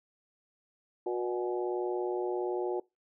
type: harmonic tone with a mistuned harmonic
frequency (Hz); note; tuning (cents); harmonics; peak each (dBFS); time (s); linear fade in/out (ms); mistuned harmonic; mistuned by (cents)
121.1; B2; -34; 3 / 4 / 5 / 6 / 7; -31 / -38 / -41 / -42 / -41; 1.06-2.8; 5; 6; +56
effects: noise-tail reverb RT60 0.2 s tail -22 dB re dry